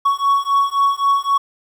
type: beating tone pair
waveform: triangle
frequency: 1113 / 1116.8 Hz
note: C#6 / C#6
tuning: +7 / +13 cents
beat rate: 3.8 Hz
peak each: -15 dBFS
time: 0.05-1.38 s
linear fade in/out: 10 ms
effects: 8-bit